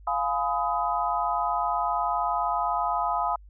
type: chord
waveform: sine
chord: F half-diminished seventh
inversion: none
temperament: just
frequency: 698.5 / 838.1 / 1005.8 / 1257.2 Hz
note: F5 / Ab5 / Cb6 / Eb6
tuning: 0 / +16 / +31 / +18 cents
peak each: -29 dBFS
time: 0.07-3.36 s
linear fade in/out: 5 ms
effects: added 50 Hz sine -46 dBFS peak until 3.49 s